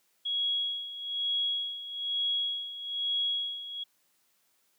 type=tone with tremolo; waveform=sine; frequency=3322 Hz; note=G#7; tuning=in tune; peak=-26 dBFS; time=0.25-3.84 s; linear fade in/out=10 ms; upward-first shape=sine; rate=1.1 Hz; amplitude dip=75%; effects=white hiss -71 dBFS RMS until 4.78 s + high-pass 150 Hz 12 dB/octave